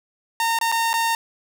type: tone with dropouts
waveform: sawtooth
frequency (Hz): 916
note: A#5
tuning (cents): -31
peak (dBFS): -15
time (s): 0.4-1.15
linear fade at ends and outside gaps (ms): 1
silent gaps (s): 0.588-0.612 / 0.717-0.723 / 0.931-0.939
effects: none